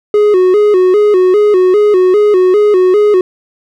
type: tone with vibrato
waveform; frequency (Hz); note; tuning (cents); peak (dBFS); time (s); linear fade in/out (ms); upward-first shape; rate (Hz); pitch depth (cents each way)
triangle; 392; G4; 0; -3; 0.14-3.21; 2; square; 2.5; 110
effects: none